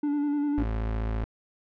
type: tone with vibrato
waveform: triangle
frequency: 290.9 Hz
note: D4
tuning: 16 cents flat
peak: -22 dBFS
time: 0.03-0.63 s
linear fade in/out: 5 ms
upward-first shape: square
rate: 10 Hz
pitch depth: 23 cents each way
type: tone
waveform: 35% pulse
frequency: 55 Hz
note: A1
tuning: in tune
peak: -25 dBFS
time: 0.58-1.24 s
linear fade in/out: 0 ms
effects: low-pass 2000 Hz 12 dB/octave